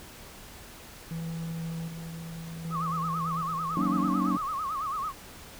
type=tone with tremolo; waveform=triangle; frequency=164.7 Hz; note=E3; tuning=1 cent flat; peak=-30 dBFS; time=1.11-4.09 s; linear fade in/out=0 ms; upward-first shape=square; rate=0.65 Hz; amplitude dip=45%
type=tone with vibrato; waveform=sine; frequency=1174.7 Hz; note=D6; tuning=in tune; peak=-29 dBFS; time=2.7-5.13 s; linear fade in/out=50 ms; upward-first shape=sine; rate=9 Hz; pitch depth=160 cents each way
type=chord; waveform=triangle; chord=D# minor seventh; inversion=first; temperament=just; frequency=186.68 / 233.3 / 280 / 311.1 Hz; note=F#3 / A#3 / C#4 / D#4; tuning=+16 / +2 / +18 / 0 cents; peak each=-27 / -30 / -28 / -31 dBFS; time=3.77-4.37 s; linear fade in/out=2 ms
effects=pink hiss -47 dBFS RMS until 5.59 s